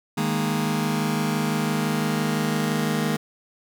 sawtooth chord, D# suspended fourth, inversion none, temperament just, 155.56 / 207.4 / 233.3 Hz, D#3 / G#3 / A#3, 0 / -2 / +2 cents, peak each -22 dBFS, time 0.17-3.17 s, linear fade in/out 10 ms, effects none

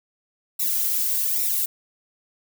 violet noise with flanger, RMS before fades -23 dBFS, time 0.59-1.66 s, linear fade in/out 10 ms, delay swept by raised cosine 0.63 to 2.83 ms, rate 1.2 Hz, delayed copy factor -0.95, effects none

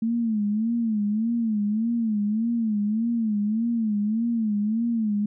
sine tone with vibrato, 220 Hz, A3, in tune, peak -21 dBFS, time 0.02-5.26 s, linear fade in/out 5 ms, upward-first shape sine, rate 1.7 Hz, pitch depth 120 cents each way, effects none

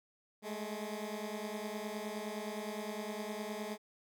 15% pulse beating tone pair, 207.7 / 217.4 Hz, G#3 / A3, 0 / -21 cents, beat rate 9.7 Hz, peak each -35 / -36 dBFS, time 0.42-3.78 s, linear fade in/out 50 ms, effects none

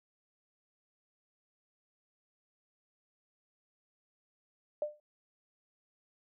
sine tone with exponential decay, 598 Hz, D5, 31 cents sharp, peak -27 dBFS, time 4.82-5 s, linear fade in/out 2 ms, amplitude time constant 37 ms, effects none

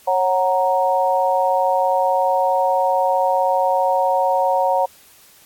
sine chord, F# major, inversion second, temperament equal with one note detuned, 548.3 / 740 / 932.3 Hz, C#5 / F#5 / A#5, -19 / 0 / 0 cents, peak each -19 / -19 / -19 dBFS, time 0.07-4.86 s, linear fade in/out 10 ms, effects white hiss -49 dBFS RMS until 5.45 s + AAC 64 kbps

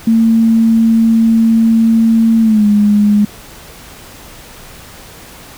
sine tone with pitch glide, 226.2 to 207.4 Hz, A3 to G#3, +48 to -2 cents, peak -6 dBFS, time 0.07-3.25 s, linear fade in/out 5 ms, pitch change -150 cents, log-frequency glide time 2.41-2.66 s, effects pink hiss -35 dBFS RMS until 5.57 s

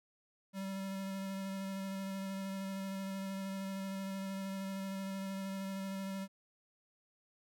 square tone with vibrato, 193.6 Hz, G3, 21 cents flat, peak -39 dBFS, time 0.53-6.28 s, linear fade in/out 50 ms, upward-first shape square, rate 13 Hz, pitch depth 11 cents each way, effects none

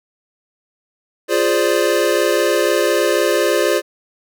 square chord, D half-diminished seventh, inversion first, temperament equal, 349.2 / 415.3 / 523.3 / 587.3 Hz, F4 / Ab4 / C5 / D5, 0 / 0 / 0 / 0 cents, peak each -20 dBFS, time 1.28-3.82 s, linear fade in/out 50 ms, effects none

